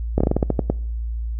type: slowing click train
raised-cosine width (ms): 2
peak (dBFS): -4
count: 10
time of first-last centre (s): 0.18-0.7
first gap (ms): 25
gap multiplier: 1.2
effects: noise-tail reverb RT60 0.6 s tail -24 dB re dry + added 57 Hz sine -23 dBFS peak until 1.39 s